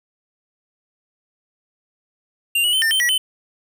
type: tone with pitch steps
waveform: square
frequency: 2785 / 2927 / 3076 / 1802 / 3105 / 1931 / 3048 Hz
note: F7 / F#7 / G7 / A6 / G7 / B6 / G7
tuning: -5 / -19 / -33 / +41 / -17 / -39 / -49 cents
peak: -16 dBFS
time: 2.55-3.18 s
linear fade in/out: 5 ms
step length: 90 ms
effects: 8-bit